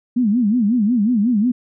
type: tone with vibrato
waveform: sine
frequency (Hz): 224.9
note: A3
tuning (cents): +38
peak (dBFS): -13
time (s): 0.16-1.52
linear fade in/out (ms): 10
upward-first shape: sine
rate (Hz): 5.5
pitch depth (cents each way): 210
effects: none